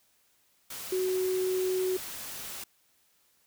sine tone in noise, 371.4 Hz, F#4, 7 cents sharp, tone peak -26 dBFS, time 0.92-1.97 s, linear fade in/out 5 ms, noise white, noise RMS -40 dBFS, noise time 0.7-2.64 s, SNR +11 dB, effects white hiss -68 dBFS RMS until 3.46 s

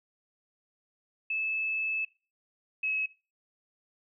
sine tone pair in turn, 2612 / 2572 Hz, E7 / E7, -17 / -43 cents, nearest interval unison, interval 26 cents, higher first, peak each -28 dBFS, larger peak neither, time 1.3-2.05 / 2.83-3.06 s, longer first, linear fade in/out 5 ms, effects noise-tail reverb RT60 0.3 s tail -18 dB re dry

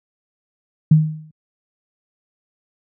sine tone with exponential decay, 155.56 Hz, D#3, in tune, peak -4 dBFS, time 0.91-1.31 s, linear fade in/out 5 ms, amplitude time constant 86 ms, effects high-pass 100 Hz 12 dB/octave

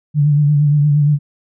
sine tone with vibrato, 146.83 Hz, D3, in tune, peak -9 dBFS, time 0.14-1.19 s, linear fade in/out 50 ms, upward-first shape triangle, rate 8.6 Hz, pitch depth 52 cents each way, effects none

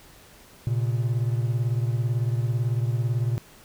triangle beating tone pair, 116.54 / 134.54 Hz, A#2 / C3, 0 / +49 cents, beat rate 18 Hz, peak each -21 / -26 dBFS, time 0.67-3.38 s, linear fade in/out 0 ms, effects pink hiss -51 dBFS RMS until 3.64 s

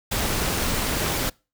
pink noise with amplitude modulation, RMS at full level -22 dBFS, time 0.11-1.3 s, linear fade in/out 10 ms, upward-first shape sine, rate 263 Hz, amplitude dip 55%, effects noise-tail reverb RT60 0.3 s tail -25 dB re dry

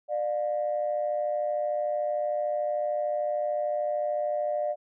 sine tone pair together, 597 / 710.4 Hz, D5 / F5, +28 / +29 cents, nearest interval minor third, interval 301 cents, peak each -26 / -31 dBFS, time 0.08-4.76 s, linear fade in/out 50 ms, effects tanh soft clip ceiling -18 dBFS

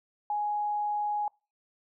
sine tone, 833 Hz, G#5, 5 cents sharp, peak -27 dBFS, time 0.3-1.28 s, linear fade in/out 2 ms, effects noise-tail reverb RT60 0.3 s tail -26 dB re dry

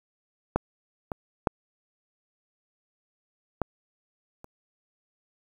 clicks, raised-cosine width 1 ms, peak -8 / -17 / -7 / -11 / -29 dBFS, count 5, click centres 0.56 / 1.118 / 1.472 / 3.617 / 4.444 s, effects 8-bit

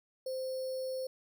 sine tone with sample-and-hold, 520 Hz, C5, 11 cents flat, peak -34 dBFS, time 0.26-1.07 s, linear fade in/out 5 ms, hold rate 4900 Hz, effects none

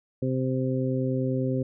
harmonic tone, 130 Hz, C3, 11 cents flat, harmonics 1 / 2 / 3 / 4, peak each -27 / -28 / -32 / -32 dBFS, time 0.22-1.63 s, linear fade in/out 5 ms, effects none

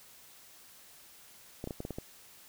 clicks, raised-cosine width 2 ms, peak -24 dBFS, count 7, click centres 1.641 / 1.674 / 1.708 / 1.804 / 1.851 / 1.907 / 1.985 s, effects white hiss -56 dBFS RMS until 2.48 s

